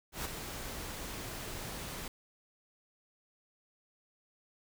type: noise with ADSR envelope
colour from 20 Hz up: pink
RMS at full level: -35 dBFS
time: 0.12-2.08 s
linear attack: 130 ms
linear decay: 13 ms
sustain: -7 dB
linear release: 3 ms
effects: none